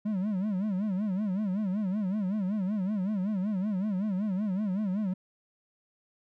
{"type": "tone with vibrato", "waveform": "triangle", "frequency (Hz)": 198.8, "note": "G3", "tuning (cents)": 25, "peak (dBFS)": -25, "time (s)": [0.05, 5.14], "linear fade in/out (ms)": 10, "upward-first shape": "sine", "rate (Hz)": 5.3, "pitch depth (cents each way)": 160, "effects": []}